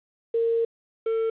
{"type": "tone pair in turn", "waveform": ["sine", "triangle"], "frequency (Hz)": [459.7, 449.5], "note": ["A#4", "A4"], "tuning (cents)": [-24, 37], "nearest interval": "unison", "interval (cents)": 39, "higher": "first", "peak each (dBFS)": -20, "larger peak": "neither", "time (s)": [[0.34, 0.65], [1.06, 1.3]], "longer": "first", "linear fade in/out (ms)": 5, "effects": ["resampled to 8000 Hz", "9-bit"]}